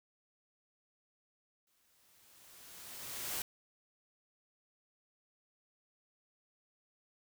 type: noise with exponential growth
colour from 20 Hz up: white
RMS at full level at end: -37 dBFS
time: 1.67-3.42 s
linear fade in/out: 2 ms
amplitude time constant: 380 ms
effects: none